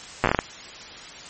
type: slowing click train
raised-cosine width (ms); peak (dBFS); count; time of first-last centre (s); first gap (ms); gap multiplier
0.5; -3; 8; 0.24-0.39; 8; 1.32
effects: white hiss -40 dBFS RMS until 1.29 s + MP3 32 kbps